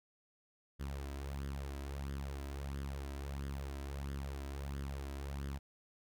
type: tone with flanger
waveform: sawtooth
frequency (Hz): 69.3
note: C#2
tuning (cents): 0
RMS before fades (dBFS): -42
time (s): 0.79-5.59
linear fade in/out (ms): 20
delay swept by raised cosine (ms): 0.6 to 3.1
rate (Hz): 1.5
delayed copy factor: +0.6
effects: none